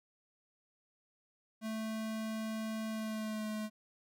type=tone with pitch glide; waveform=square; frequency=220 to 214.9 Hz; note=A3 to A3; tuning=0 to -41 cents; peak=-37 dBFS; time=1.61-3.7 s; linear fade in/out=50 ms; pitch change=-41 cents; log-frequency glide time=2.89-3.47 s; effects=none